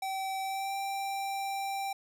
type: tone with pitch glide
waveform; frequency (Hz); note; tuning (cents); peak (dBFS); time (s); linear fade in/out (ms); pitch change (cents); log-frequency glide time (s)
square; 770 to 785.3; G5 to G5; -31 to +3; -33; 0.02-1.93; 5; +34; 0.43-0.74
effects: none